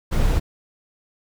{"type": "noise", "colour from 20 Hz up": "brown", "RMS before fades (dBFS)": -18, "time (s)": [0.11, 0.4], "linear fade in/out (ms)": 20, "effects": []}